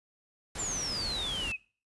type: noise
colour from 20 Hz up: pink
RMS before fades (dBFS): -39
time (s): 0.55-1.52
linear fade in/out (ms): 5
type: exponential sweep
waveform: sine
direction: down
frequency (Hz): 7470 to 2489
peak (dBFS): -32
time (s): 0.58-1.57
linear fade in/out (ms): 20
effects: noise-tail reverb RT60 0.4 s tail -23 dB re dry + resampled to 24000 Hz